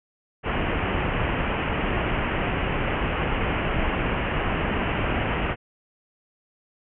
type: low-pass noise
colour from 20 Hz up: pink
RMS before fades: -25 dBFS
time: 0.43-5.56 s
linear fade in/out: 50 ms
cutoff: 3000 Hz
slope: 96 dB/octave
effects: none

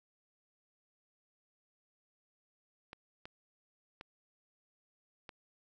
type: clicks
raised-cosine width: 0.3 ms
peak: -30 dBFS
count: 4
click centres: 2.931 / 3.255 / 4.011 / 5.292 s
effects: 12-bit

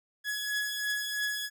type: beating tone pair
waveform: sawtooth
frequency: 1684 / 1687 Hz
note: G#6 / G#6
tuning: +24 / +27 cents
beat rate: 3 Hz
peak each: -28 / -33 dBFS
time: 0.24-1.5 s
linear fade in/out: 50 ms
effects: none

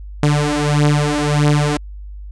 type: beating tone pair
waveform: sawtooth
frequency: 146.83 / 148.43 Hz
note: D3 / D3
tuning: 0 / +19 cents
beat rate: 1.6 Hz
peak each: -12 dBFS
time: 0.23-1.77 s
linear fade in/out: 2 ms
effects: added 50 Hz sine -29 dBFS peak until 2.31 s + resampled to 22050 Hz

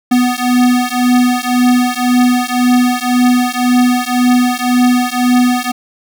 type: beating tone pair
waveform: square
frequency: 246.9 / 248.8 Hz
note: B3 / B3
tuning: 0 / +13 cents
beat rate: 1.9 Hz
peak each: -13 dBFS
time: 0.11-5.72 s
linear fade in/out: 10 ms
effects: none

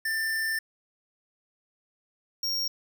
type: tone pair in turn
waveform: square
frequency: 1784 / 5568 Hz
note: A6 / F8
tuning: +23 / -6 cents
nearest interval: octave + minor sixth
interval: 1971 cents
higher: second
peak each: -27 dBFS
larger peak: neither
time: 0.05-0.59 / 2.43-2.68 s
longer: first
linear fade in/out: 5 ms
effects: 9-bit

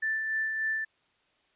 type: tone with tremolo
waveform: sine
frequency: 1765 Hz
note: A6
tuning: 5 cents sharp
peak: -26 dBFS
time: 0.02-0.85 s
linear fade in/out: 10 ms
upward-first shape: sine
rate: 3.4 Hz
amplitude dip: 35%
effects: white hiss -69 dBFS RMS until 1.55 s + resampled to 8000 Hz

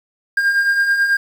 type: beating tone pair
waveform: triangle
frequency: 1600 / 1609.2 Hz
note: G6 / G6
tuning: +35 / +45 cents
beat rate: 9.2 Hz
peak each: -21 / -12 dBFS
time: 0.37-1.17 s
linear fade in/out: 5 ms
effects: 7-bit

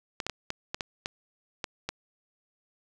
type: clicks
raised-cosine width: 0.2 ms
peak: -14 dBFS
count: 9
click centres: 0.202 / 0.266 / 0.297 / 0.504 / 0.745 / 0.808 / 1.059 / 1.642 / 1.89 s
effects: none

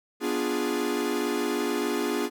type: chord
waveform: 45% pulse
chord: B diminished seventh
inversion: none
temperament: equal with one note detuned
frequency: 246.9 / 293.7 / 350.6 / 415.3 Hz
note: B3 / D4 / F4 / Ab4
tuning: 0 / 0 / +7 / 0 cents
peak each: -32 / -31 / -31 / -30 dBFS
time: 0.2-2.3 s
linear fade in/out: 50 ms
effects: none

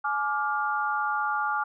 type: chord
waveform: sine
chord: D diminished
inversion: second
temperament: just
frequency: 845.8 / 1174.7 / 1409.6 Hz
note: Ab5 / D6 / F6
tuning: +31 / 0 / +16 cents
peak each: -29 dBFS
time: 0.04-1.64 s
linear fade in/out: 10 ms
effects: none

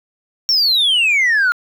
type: exponential sweep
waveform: sine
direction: down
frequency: 5588 to 1390 Hz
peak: -9 dBFS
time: 0.49-1.52 s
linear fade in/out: 0 ms
effects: tanh soft clip ceiling -10 dBFS + 8-bit

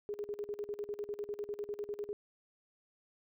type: tone with tremolo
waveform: sine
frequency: 412.5 Hz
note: G#4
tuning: 12 cents flat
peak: -35 dBFS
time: 0.09-2.13 s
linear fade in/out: 0 ms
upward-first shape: square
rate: 10 Hz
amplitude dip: 80%
effects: none

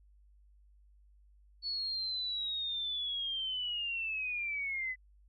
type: linear sweep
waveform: sine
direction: down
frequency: 4435 to 1996 Hz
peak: -33 dBFS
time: 1.62-4.96 s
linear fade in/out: 50 ms
effects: added 50 Hz sine -59 dBFS peak until 5.28 s + MP3 96 kbps

